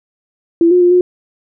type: tone with pitch steps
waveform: sine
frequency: 336.7 / 358.8 / 353 / 360.1 Hz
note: E4 / F4 / F4 / F#4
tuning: +37 / +47 / +19 / -47 cents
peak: -6 dBFS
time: 0.61-1.01 s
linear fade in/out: 2 ms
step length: 100 ms
effects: none